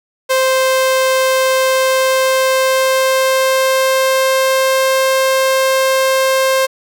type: tone with pitch glide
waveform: sawtooth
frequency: 523.3 to 528.8 Hz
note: C5 to C5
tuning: 0 to +18 cents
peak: -7 dBFS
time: 0.29-6.67 s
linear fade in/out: 20 ms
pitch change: +18 cents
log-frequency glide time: 1.42-5.13 s
effects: none